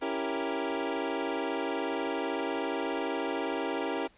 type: chord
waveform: 25% pulse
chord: C# diminished seventh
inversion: none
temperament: equal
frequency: 277.2 / 329.6 / 392 / 466.2 Hz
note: C#4 / E4 / G4 / Bb4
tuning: 0 / 0 / 0 / 0 cents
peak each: -32 dBFS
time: 0.01-4.08 s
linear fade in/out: 20 ms
effects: pink hiss -62 dBFS RMS until 4.17 s + resampled to 8000 Hz